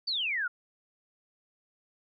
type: exponential sweep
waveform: sine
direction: down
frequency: 4699 to 1372 Hz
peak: -28 dBFS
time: 0.07-0.48 s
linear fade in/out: 10 ms
effects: none